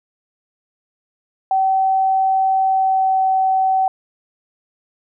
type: tone with pitch glide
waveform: sine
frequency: 766 to 761.6 Hz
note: G5 to F#5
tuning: -40 to +50 cents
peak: -13 dBFS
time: 1.51-3.88 s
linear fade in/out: 2 ms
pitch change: -10 cents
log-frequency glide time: 2.63-3.24 s
effects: none